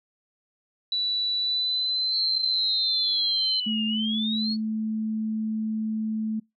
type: tone with pitch glide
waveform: sine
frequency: 3951 to 4102 Hz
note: B7 to C8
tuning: 0 to -35 cents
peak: -23 dBFS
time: 0.92-3.6 s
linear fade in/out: 2 ms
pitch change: +65 cents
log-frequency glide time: 1.39-2.2 s
type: exponential two-way sweep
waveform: sine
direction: down then up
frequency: 4435 to 2794 to 4435 Hz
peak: -27 dBFS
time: 2.11-4.57 s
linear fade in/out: 50 ms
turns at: 3.86 s
type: tone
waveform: sine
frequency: 218.4 Hz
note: A3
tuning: 13 cents flat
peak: -25 dBFS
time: 3.66-6.4 s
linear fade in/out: 10 ms
effects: noise-tail reverb RT60 0.2 s tail -26 dB re dry